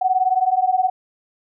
sine beating tone pair, 737 / 756 Hz, F#5 / F#5, -7 / +37 cents, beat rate 19 Hz, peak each -18 dBFS, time 0.01-0.9 s, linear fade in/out 10 ms, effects none

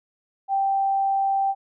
sine tone, 783 Hz, G5, 2 cents flat, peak -19 dBFS, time 0.48-1.55 s, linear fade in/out 50 ms, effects none

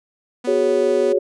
sawtooth tone, 246.9 Hz, B3, in tune, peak -23 dBFS, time 0.44-1.13 s, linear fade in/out 10 ms
sine chord, F# suspended second, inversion none, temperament equal, 370 / 415.3 / 554.4 Hz, F#4 / G#4 / C#5, 0 / 0 / 0 cents, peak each -19 dBFS, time 0.47-1.19 s, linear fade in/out 10 ms
effects resampled to 22050 Hz

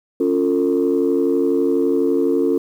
sine chord, Db augmented, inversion none, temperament equal with one note detuned, 277.2 / 349.2 / 449.5 Hz, Db4 / F4 / A4, 0 / 0 / +37 cents, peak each -18 dBFS, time 0.2-2.58 s, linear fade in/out 5 ms, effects tanh soft clip ceiling -8 dBFS + 8-bit

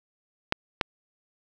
clicks, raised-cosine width 0.3 ms, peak -6 dBFS, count 2, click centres 0.524 / 0.812 s, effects none

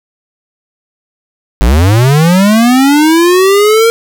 square linear sweep, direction up, 49.41 to 464 Hz, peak -5 dBFS, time 1.61-3.9 s, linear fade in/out 0 ms, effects none

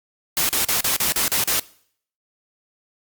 white noise bursts, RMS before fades -20 dBFS, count 8, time 0.37-1.596 s, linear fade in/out 0 ms, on 120 ms, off 38 ms, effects noise-tail reverb RT60 0.6 s tail -21 dB re dry + Opus 48 kbps

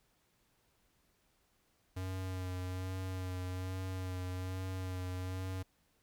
square tone with vibrato, 92.6 Hz, F#2, 2 cents sharp, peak -38 dBFS, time 1.96-5.63 s, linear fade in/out 10 ms, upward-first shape sine, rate 1.2 Hz, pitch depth 22 cents each way, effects pink hiss -74 dBFS RMS until 6.02 s

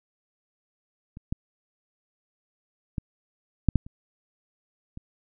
clicks, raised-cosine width 5 ms, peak -28 / -15 / -16 / -6 / -7 / -30 / -26 dBFS, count 7, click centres 1.171 / 1.325 / 2.982 / 3.687 / 3.757 / 3.865 / 4.974 s, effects none

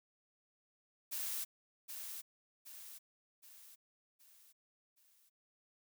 blue noise with echo, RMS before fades -40 dBFS, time 1.11-1.45 s, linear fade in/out 20 ms, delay 770 ms, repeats 5, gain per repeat -6 dB, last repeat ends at 5.3 s, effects none

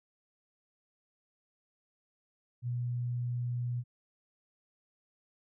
sine tone, 121.8 Hz, B2, 24 cents flat, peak -31 dBFS, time 2.62-3.84 s, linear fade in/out 50 ms, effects none

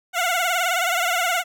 15% pulse tone with vibrato, 708 Hz, F5, 23 cents sharp, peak -13 dBFS, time 0.13-1.44 s, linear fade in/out 50 ms, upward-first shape triangle, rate 19 Hz, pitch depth 110 cents each way, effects none

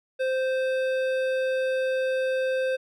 triangle tone with hard clipping, 521 Hz, C5, 7 cents flat, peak -25 dBFS, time 0.19-2.77 s, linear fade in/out 20 ms, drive 16 dB, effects none

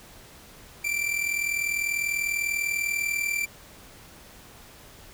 45% pulse tone with amplitude modulation, 2349 Hz, D7, in tune, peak -22 dBFS, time 0.84-3.46 s, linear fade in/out 10 ms, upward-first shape sine, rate 40.1 Hz, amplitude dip 65%, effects pink hiss -49 dBFS RMS until 5.13 s

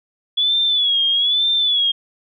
sine tone with vibrato, 3400 Hz, G#7, 40 cents sharp, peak -14 dBFS, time 0.37-1.92 s, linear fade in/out 10 ms, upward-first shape sine, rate 1.1 Hz, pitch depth 91 cents each way, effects none

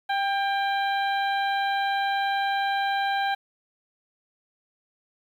harmonic tone with a mistuned harmonic, 790 Hz, G5, 13 cents sharp, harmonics 1 / 2 / 3 / 4 / 5, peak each -24 / -29 / -37 / -37 / -37 dBFS, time 0.09-3.35 s, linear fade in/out 10 ms, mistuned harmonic 2, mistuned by +21 cents, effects 9-bit

